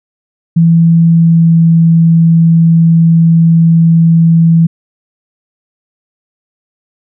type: tone with pitch glide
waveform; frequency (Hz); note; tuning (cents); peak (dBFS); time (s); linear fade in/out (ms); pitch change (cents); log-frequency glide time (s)
sine; 166.3 to 165.25; E3 to E3; +16 to +5; -3; 0.56-4.67; 10; -11; 1.09-1.58
effects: none